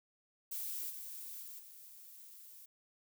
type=noise with level steps; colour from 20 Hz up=violet; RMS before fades=-41 / -47 / -49 / -55 dBFS; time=0.51-2.66 s; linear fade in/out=10 ms; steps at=0.89 / 1.41 / 1.58 s; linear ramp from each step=20 ms; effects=none